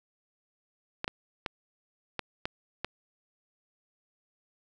clicks, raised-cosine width 0.3 ms, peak -15 dBFS, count 6, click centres 1.044 / 1.079 / 1.462 / 2.193 / 2.455 / 2.846 s, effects none

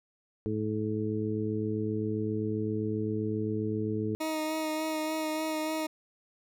harmonic tone, 107.6 Hz, A2, 38 cents flat, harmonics 1 / 2 / 3 / 4, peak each -34 / -34 / -34 / -34 dBFS, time 0.46-4.15 s, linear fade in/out 0 ms
20% pulse tone with vibrato, 313 Hz, D#4, 10 cents sharp, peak -25 dBFS, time 4.2-5.87 s, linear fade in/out 10 ms, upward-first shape sine, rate 3.4 Hz, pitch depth 17 cents each way
effects none

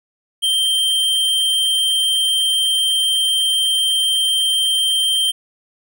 square tone, 3146 Hz, G7, 6 cents sharp, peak -15 dBFS, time 0.42-5.32 s, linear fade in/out 20 ms, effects none

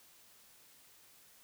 silence, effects white hiss -62 dBFS RMS until 1.43 s

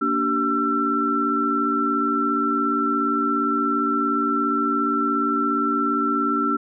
sine tone cluster, 232.8 / 290 / 385.3 / 1343 Hz, A#3 / D4 / G4 / E6, -2 / -22 / -30 / +32 cents, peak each -27 / -24 / -29 / -21 dBFS, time 0.01-6.57 s, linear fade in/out 10 ms, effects none

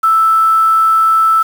sine tone with quantisation, 1318.5 Hz, E6, in tune, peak -7 dBFS, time 0.03-1.43 s, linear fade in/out 10 ms, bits 5, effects none

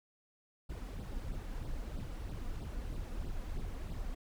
brown noise with flanger, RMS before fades -40 dBFS, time 0.69-4.15 s, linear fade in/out 10 ms, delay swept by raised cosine 0.22 to 4.22 ms, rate 3.1 Hz, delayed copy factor +0.65, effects none

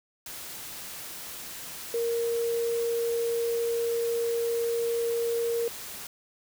sine tone in noise, 466.2 Hz, A#4, in tune, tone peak -25 dBFS, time 1.94-5.68 s, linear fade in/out 2 ms, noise white, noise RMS -40 dBFS, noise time 0.26-6.07 s, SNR +12 dB, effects none

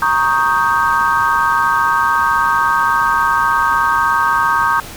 sine chord, Eb dominant seventh, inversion second, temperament equal, 932.3 / 1108.7 / 1244.5 / 1568 Hz, Bb5 / Db6 / Eb6 / G6, 0 / 0 / 0 / 0 cents, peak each -17 dBFS, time 0.02-4.8 s, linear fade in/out 2 ms, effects pink hiss -32 dBFS RMS until 4.96 s

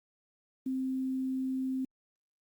sine tone with quantisation, 261.6 Hz, C4, in tune, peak -30 dBFS, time 0.66-1.85 s, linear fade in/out 5 ms, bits 10, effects Opus 48 kbps

